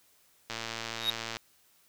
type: click train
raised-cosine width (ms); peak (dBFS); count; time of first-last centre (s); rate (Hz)
0.2; -18; 100; 0.5-1.368; 114
type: tone with exponential growth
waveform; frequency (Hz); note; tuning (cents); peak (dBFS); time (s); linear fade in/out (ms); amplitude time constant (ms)
triangle; 3766; A#7; +17; -20; 0.95-1.1; 2; 31
effects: white hiss -65 dBFS RMS until 1.88 s